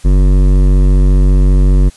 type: tone with hard clipping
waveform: sine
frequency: 47.39 Hz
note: F#1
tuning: 42 cents sharp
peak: -7 dBFS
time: 0.04-1.9 s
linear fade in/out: 20 ms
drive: 14 dB
effects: white hiss -42 dBFS RMS until 1.96 s + resampled to 24000 Hz